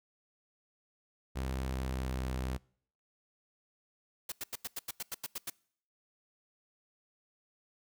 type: tone with pitch glide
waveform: sawtooth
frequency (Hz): 65.41 to 64.14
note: C2 to C2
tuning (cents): 0 to -34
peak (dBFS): -30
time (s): 1.35-2.58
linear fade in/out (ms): 20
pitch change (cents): -34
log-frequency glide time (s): 1.53-2.29
type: noise bursts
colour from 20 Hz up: white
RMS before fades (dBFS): -38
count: 11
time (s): 4.29-5.5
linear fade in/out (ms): 5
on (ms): 30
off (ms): 88
effects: noise-tail reverb RT60 0.6 s tail -25 dB re dry